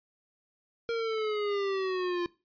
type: exponential sweep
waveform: square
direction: down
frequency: 466.2 to 346.3 Hz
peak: -29 dBFS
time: 0.89-2.26 s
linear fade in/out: 0 ms
effects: noise-tail reverb RT60 0.3 s tail -21 dB re dry + resampled to 11025 Hz